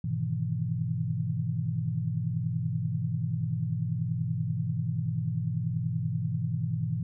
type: chord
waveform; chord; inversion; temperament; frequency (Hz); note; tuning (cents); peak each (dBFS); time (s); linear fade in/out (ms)
sine; E major seventh; first; just; 103.01 / 123.61 / 154.51 / 164.81; G#2 / B2 / D#3 / E3; -14 / +2 / -12 / 0; -34 / -31 / -35 / -32; 0.04-7.03; 5
effects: none